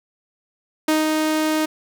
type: tone with ADSR envelope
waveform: sawtooth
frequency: 311.1 Hz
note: D#4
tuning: in tune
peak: -11 dBFS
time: 0.88-1.66 s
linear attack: 5 ms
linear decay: 160 ms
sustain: -3 dB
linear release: 11 ms
effects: none